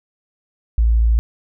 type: tone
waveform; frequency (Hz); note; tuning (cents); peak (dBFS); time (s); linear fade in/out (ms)
sine; 56.6; A1; +50; -11; 0.78-1.19; 0
effects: none